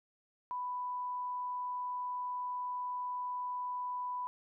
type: tone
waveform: sine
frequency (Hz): 992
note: B5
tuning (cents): +7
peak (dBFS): -35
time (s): 0.51-4.27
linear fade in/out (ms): 0
effects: none